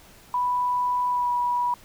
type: tone with pitch glide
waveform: sine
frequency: 987.8 to 974.2 Hz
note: B5 to B5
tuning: 0 to -24 cents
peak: -21 dBFS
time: 0.34-1.74 s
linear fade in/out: 2 ms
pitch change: -24 cents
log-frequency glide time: 1.09-1.3 s
effects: pink hiss -51 dBFS RMS until 1.84 s